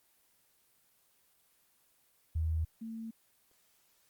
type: tone pair in turn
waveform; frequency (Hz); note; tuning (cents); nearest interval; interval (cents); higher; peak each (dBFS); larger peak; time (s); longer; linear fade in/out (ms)
sine; 80.1 / 225.2; E2 / A3; -49 / +40; octave + tritone; 1789; second; -29 / -39; first; 2.35-2.65 / 2.81-3.11; neither; 10
effects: white hiss -70 dBFS RMS until 4.09 s + Opus 24 kbps